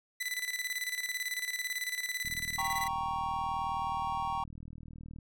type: tone with tremolo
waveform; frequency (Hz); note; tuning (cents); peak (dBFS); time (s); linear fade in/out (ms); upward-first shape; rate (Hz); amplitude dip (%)
sawtooth; 1993; B6; +15; -28; 0.2-2.88; 10; square; 18; 65
type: click train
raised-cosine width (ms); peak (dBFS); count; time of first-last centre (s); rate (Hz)
5; -35; 117; 2.25-5.187; 39.5
type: chord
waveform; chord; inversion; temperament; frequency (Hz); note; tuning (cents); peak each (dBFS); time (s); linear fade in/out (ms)
triangle; G diminished; none; equal; 784 / 932.3 / 1108.7; G5 / Bb5 / Db6; 0 / 0 / 0; -34; 2.58-4.44; 5
effects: none